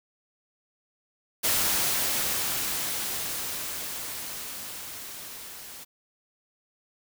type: noise with level ramp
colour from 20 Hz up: white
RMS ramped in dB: -24 to -43 dBFS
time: 1.43-5.85 s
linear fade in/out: 20 ms
effects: none